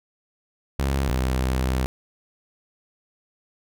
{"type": "tone pair in turn", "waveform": "sawtooth", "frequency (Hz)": [68, 64.34], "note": ["C#2", "C2"], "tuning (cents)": [-33, -28], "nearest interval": "minor second", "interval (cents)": 95, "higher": "first", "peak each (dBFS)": -17, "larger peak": "neither", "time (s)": [[0.79, 1.09], [1.09, 1.86]], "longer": "second", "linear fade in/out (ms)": 0, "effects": []}